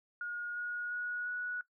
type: tone with pitch steps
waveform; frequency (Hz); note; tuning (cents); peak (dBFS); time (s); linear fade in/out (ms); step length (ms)
sine; 1435 / 1445.8 / 1456.7 / 1467.7; F6 / F#6 / F#6 / F#6; +47 / -40 / -27 / -14; -35; 0.21-1.61; 2; 350
effects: noise-tail reverb RT60 0.1 s tail -17 dB re dry